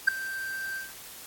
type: tone with ADSR envelope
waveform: triangle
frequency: 1568 Hz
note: G6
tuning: in tune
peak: -11 dBFS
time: 0.07-0.92 s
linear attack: 13 ms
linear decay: 5 ms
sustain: -19 dB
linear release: 160 ms
effects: white hiss -45 dBFS RMS until 1.26 s + AAC 64 kbps